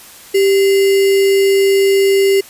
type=tone with sample-and-hold; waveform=sine; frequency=392 Hz; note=G4; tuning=in tune; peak=-8 dBFS; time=0.34-2.41 s; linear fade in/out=10 ms; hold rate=2450 Hz; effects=white hiss -38 dBFS RMS until 2.49 s + resampled to 32000 Hz